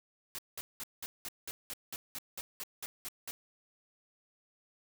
white noise bursts, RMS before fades -41 dBFS, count 14, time 0.35-3.31 s, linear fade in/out 0 ms, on 35 ms, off 190 ms, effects none

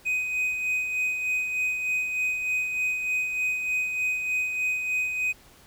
triangle tone with tremolo, 2505 Hz, D#7, 11 cents sharp, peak -21 dBFS, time 0.05-5.33 s, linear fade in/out 20 ms, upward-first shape sine, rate 3.3 Hz, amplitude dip 45%, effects pink hiss -54 dBFS RMS until 5.66 s

